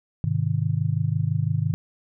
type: chord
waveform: sine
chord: Ab major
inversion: none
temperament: just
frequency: 103.83 / 129.78 / 155.74 Hz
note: Ab2 / C3 / Eb3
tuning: 0 / -14 / +2 cents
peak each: -25 dBFS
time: 0.24-1.74 s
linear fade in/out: 0 ms
effects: none